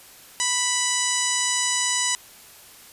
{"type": "harmonic tone with a mistuned harmonic", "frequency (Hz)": 987.8, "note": "B5", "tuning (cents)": 0, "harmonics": [1, 2, 3, 4, 5, 6, 7, 8, 9], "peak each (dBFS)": [-31, -29, -30, -31, -32, -29, -28, -29, -30], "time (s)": [0.4, 2.15], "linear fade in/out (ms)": 0, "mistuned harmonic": 5, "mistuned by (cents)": 19, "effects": ["white hiss -47 dBFS RMS until 2.92 s", "resampled to 32000 Hz"]}